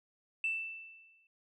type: tone with exponential decay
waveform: sine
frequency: 2659 Hz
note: E7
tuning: 14 cents sharp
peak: -28 dBFS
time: 0.44-1.27 s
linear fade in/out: 2 ms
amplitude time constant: 180 ms
effects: tanh soft clip ceiling -25 dBFS